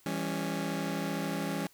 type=chord; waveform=sawtooth; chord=C# diminished; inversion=first; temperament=just; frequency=166.31 / 199.57 / 277.2 Hz; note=E3 / G3 / C#4; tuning=+16 / +31 / 0 cents; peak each=-32 dBFS; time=0.06-1.67 s; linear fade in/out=2 ms; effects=white hiss -62 dBFS RMS until 1.73 s